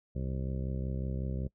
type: harmonic tone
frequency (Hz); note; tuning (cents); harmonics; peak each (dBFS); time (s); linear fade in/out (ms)
65.41; C2; 0; 1 / 2 / 3 / 4 / 5 / 6 / 7 / 8 / 9; -35 / -36 / -40 / -49 / -49 / -48 / -54 / -49 / -54; 0.15-1.48; 10
effects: noise-tail reverb RT60 0.1 s tail -23 dB re dry